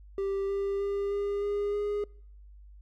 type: tone with pitch steps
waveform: triangle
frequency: 392.8 / 396.7 / 400.6 / 404.5 / 408.5 / 412.6 Hz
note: G4 / G4 / G4 / G#4 / G#4 / G#4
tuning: +4 / +21 / +38 / -46 / -29 / -11 cents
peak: -26 dBFS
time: 0.18-2.04 s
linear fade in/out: 2 ms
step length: 310 ms
effects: noise-tail reverb RT60 0.7 s tail -26 dB re dry + added 50 Hz sine -48 dBFS peak until 2.81 s